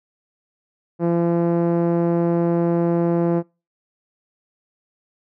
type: tone with low-pass filter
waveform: 5% pulse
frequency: 170.3 Hz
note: F3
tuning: 43 cents flat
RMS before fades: -19 dBFS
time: 0.99-3.43 s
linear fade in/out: 50 ms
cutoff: 380 Hz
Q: 1
effects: noise-tail reverb RT60 0.3 s tail -26 dB re dry